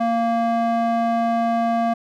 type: tone with band-pass filter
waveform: square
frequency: 231.2 Hz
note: A#3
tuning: 14 cents flat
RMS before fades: -20 dBFS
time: 0-1.94 s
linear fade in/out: 10 ms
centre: 650 Hz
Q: 1.7
effects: none